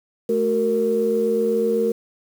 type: tone cluster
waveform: sine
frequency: 217.5 / 373.6 / 461.5 Hz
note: A3 / F#4 / A#4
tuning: -20 / +17 / -17 cents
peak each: -24 / -25 / -18 dBFS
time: 0.29-1.92 s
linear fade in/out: 5 ms
effects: tanh soft clip ceiling -8 dBFS + 7-bit